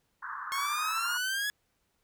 pink band-pass noise, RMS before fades -39 dBFS, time 0.22-1.18 s, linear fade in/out 10 ms, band 950 to 1700 Hz, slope 96 dB/octave
sawtooth exponential sweep, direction up, 1083 to 1700 Hz, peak -26 dBFS, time 0.52-1.5 s, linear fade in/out 0 ms
effects pink hiss -75 dBFS RMS until 2.03 s

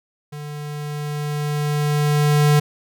square tone with level ramp, 148 Hz, D3, 14 cents sharp, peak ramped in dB -31 to -12 dBFS, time 0.32-2.6 s, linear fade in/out 10 ms, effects none

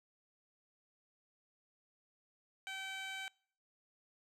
15% pulse tone with band-pass filter, 770 Hz, G5, 31 cents flat, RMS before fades -44 dBFS, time 2.67-3.28 s, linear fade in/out 0 ms, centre 2800 Hz, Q 0.67, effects noise-tail reverb RT60 0.6 s tail -26 dB re dry

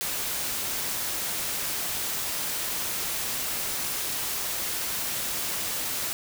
white noise, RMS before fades -30 dBFS, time 0.01-6.13 s, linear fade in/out 0 ms, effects none

